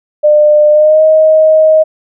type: tone with pitch glide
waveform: sine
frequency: 600 to 627.7 Hz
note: D5 to D#5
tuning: +37 to +15 cents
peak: -3 dBFS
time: 0.23-1.84 s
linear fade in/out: 20 ms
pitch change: +78 cents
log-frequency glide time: 0.71-1.03 s
effects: none